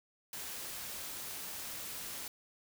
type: noise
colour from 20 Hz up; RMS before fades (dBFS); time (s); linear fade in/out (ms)
white; -43; 0.33-2.28; 2
effects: none